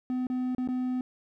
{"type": "tone with dropouts", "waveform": "triangle", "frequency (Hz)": 253.1, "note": "B3", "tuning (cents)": 43, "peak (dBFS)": -25, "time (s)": [0.1, 1.01], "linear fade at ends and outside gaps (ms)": 1, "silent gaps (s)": [[0.269, 0.3], [0.549, 0.582], [0.675, 0.687]], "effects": []}